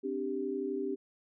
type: chord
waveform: sine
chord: C suspended second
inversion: none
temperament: equal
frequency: 261.6 / 293.7 / 392 Hz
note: C4 / D4 / G4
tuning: 0 / 0 / 0 cents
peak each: -38 / -38 / -34 dBFS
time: 0.03-0.96 s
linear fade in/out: 20 ms
effects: none